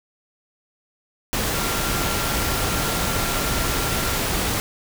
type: tone in noise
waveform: sine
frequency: 1376 Hz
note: F6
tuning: 26 cents flat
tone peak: -32 dBFS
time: 1.54-4.17 s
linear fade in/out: 0 ms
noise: pink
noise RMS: -23 dBFS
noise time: 1.33-4.6 s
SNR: -12 dB
effects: none